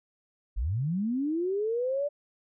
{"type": "linear sweep", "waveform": "sine", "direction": "up", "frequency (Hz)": [41.2, 590], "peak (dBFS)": -26, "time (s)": [0.56, 2.09], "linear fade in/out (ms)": 20, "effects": []}